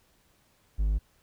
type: tone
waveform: triangle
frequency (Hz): 51.5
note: G#1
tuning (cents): -14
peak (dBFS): -21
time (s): 0.78-0.99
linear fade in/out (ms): 20
effects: pink hiss -66 dBFS RMS until 1.22 s